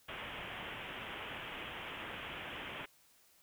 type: low-pass noise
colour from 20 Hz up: white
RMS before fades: -45 dBFS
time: 0.08-2.86 s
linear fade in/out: 10 ms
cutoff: 3300 Hz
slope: 96 dB/octave
effects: white hiss -67 dBFS RMS until 3.42 s